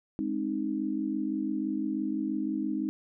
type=chord; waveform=sine; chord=Ab major; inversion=none; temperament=equal with one note detuned; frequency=207.7 / 265.1 / 311.1 Hz; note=Ab3 / C4 / Eb4; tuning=0 / +23 / 0 cents; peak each=-34 / -33 / -31 dBFS; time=0.19-2.89 s; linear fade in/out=0 ms; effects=none

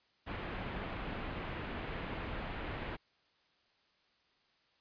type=low-pass noise; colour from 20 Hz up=pink; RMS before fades=-41 dBFS; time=0.26-2.97 s; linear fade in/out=20 ms; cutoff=2900 Hz; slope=24 dB/octave; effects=white hiss -72 dBFS RMS until 4.8 s + resampled to 11025 Hz

